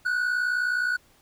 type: tone pair together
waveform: triangle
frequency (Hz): 1465.3 / 1525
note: F#6 / G6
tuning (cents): -17 / -48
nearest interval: minor second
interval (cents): 69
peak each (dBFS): -22 / -28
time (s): 0.05-0.97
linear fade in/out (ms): 10
effects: pink hiss -60 dBFS RMS until 1.21 s